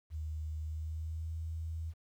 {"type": "tone with pitch glide", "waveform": "sine", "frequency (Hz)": [77.78, 80.94], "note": ["D#2", "E2"], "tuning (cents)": [0, -31], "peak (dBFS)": -36, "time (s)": [0.1, 1.94], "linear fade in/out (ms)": 50, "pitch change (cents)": 69, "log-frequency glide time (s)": [0.61, 1.34], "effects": ["11-bit"]}